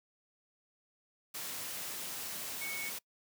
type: tone in noise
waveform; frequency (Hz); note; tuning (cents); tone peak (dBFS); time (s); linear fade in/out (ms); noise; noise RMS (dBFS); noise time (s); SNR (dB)
sine; 2217; C#7; 0; -39; 2.61-2.9; 10; white; -41; 1.34-2.99; -1
effects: noise-tail reverb RT60 0.1 s tail -24 dB re dry + high-pass 100 Hz 12 dB/octave